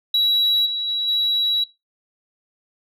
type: tone with level steps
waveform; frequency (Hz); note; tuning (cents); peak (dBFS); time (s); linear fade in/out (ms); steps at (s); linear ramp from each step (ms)
sine; 3897; B7; -24; -12 / -21 / -19 / -15; 0.14-1.64; 5; 0.65 / 0.87 / 1.07; 20
effects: noise-tail reverb RT60 0.2 s tail -18 dB re dry + tanh soft clip ceiling -14 dBFS